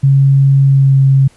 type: tone with pitch glide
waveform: sine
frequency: 137.2 to 135.55 Hz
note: C#3 to C#3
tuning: -17 to -38 cents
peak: -5 dBFS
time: 0.03-1.28 s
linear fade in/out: 10 ms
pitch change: -21 cents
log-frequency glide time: 0.64-0.97 s
effects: pink hiss -48 dBFS RMS until 1.36 s + resampled to 24000 Hz